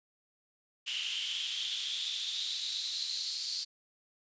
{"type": "noise with high-pass filter sweep", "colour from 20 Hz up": "pink", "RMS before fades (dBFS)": -36, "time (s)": [0.86, 3.65], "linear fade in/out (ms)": 20, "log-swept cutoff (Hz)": [2900, 4500], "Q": 7.7, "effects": ["resampled to 16000 Hz"]}